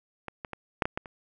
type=clicks; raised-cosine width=0.5 ms; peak=-21 / -21 / -21 / -8 / -12 / -15 / -27 dBFS; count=7; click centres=0.283 / 0.448 / 0.533 / 0.822 / 0.855 / 0.975 / 1.058 s; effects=none